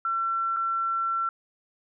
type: tone with dropouts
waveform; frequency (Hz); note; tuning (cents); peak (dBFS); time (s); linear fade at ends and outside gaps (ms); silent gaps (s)
sine; 1350; E6; +41; -24; 0.05-1.29; 2; 0.564-0.568
effects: none